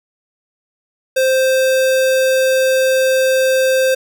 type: tone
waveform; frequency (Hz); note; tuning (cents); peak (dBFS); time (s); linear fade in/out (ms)
square; 523.3; C5; 0; -12; 1.16-3.95; 10
effects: none